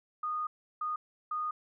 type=tone bursts at uneven times; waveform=sine; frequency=1232 Hz; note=D#6; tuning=17 cents flat; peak=-31 dBFS; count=3; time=0.23-0.47 / 0.81-0.96 / 1.31-1.51 s; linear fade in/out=5 ms; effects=none